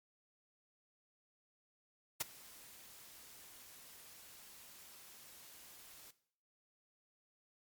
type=noise with ADSR envelope; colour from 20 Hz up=white; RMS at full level=-34 dBFS; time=2.2-6.11 s; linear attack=11 ms; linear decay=17 ms; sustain=-23 dB; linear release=6 ms; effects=noise-tail reverb RT60 0.6 s tail -17 dB re dry + MP3 96 kbps